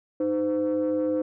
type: ring-modulated tone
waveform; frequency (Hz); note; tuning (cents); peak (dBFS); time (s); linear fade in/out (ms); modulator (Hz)
triangle; 102; G#2; -31; -16; 0.2-1.22; 5; 411
effects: tanh soft clip ceiling -17 dBFS